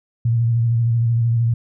sine tone with vibrato, 116.54 Hz, A#2, in tune, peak -14 dBFS, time 0.25-1.54 s, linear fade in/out 5 ms, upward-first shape square, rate 13 Hz, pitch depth 30 cents each way, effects none

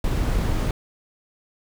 brown noise, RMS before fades -22 dBFS, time 0.04-0.71 s, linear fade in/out 2 ms, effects none

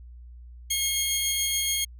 15% pulse tone pair together, 2167 / 3247 Hz, C#7 / G#7, -40 / -40 cents, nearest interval perfect fifth, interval 700 cents, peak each -24 / -18 dBFS, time 0.7-1.85 s, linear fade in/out 10 ms, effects added 60 Hz sine -42 dBFS peak until 1.99 s

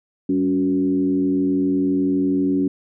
sine tone with frequency modulation, 280.8 Hz, C#4, 22 cents sharp, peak -16 dBFS, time 0.29-2.68 s, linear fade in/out 5 ms, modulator 87.9 Hz, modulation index 0.77, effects none

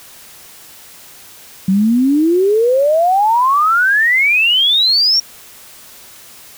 sine exponential sweep, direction up, 185 to 5630 Hz, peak -9 dBFS, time 1.68-5.2 s, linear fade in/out 5 ms, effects white hiss -39 dBFS RMS until 6.57 s

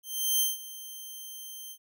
5% pulse tone with ADSR envelope, 3136 Hz, G7, in tune, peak -14 dBFS, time 0.03-1.78 s, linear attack 370 ms, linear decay 170 ms, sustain -18 dB, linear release 68 ms, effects none

